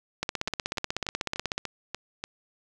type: two click trains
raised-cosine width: 0.2 ms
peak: -15 / -11 dBFS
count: 7 / 23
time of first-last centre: 0.48-2.24 / 0.23-1.58 s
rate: 3.41 / 16.3 Hz
effects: none